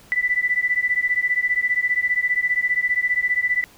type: beating tone pair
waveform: sine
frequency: 1975.5 / 1990.5 Hz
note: B6 / B6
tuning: 0 / +13 cents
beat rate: 15 Hz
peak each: -21 dBFS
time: 0.12-3.64 s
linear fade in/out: 0 ms
effects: pink hiss -50 dBFS RMS until 3.77 s